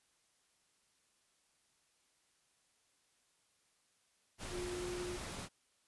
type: tone in noise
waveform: sine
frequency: 356.9 Hz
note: F4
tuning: 38 cents sharp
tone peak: -40 dBFS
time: 4.5-5.19 s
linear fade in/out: 50 ms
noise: pink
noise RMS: -45 dBFS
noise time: 4.38-5.49 s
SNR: +2 dB
effects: white hiss -75 dBFS RMS until 5.87 s + resampled to 24000 Hz